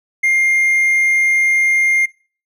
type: tone with hard clipping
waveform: triangle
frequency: 2115 Hz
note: C7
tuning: 18 cents sharp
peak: -12 dBFS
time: 0.23-2.06 s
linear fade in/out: 10 ms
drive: 5 dB
effects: noise-tail reverb RT60 0.4 s tail -22 dB re dry